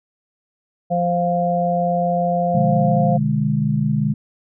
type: harmonic tone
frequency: 174.61 Hz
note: F3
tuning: in tune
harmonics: 1 / 3 / 4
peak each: -21 / -22 / -19 dBFS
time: 0.9-3.18 s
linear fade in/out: 20 ms
type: chord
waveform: sine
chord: G# diminished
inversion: first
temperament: just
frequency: 124.59 / 149.51 / 207.7 Hz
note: B2 / D3 / G#3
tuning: +16 / +31 / 0 cents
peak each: -23 / -19 / -20 dBFS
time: 2.54-4.14 s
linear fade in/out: 10 ms
effects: none